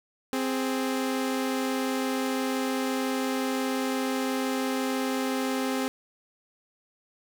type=tone pair together; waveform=sawtooth; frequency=261.6 / 415.3 Hz; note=C4 / G#4; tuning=0 / 0 cents; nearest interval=minor sixth; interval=800 cents; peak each=-23 / -29 dBFS; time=0.33-5.88 s; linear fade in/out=0 ms; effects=none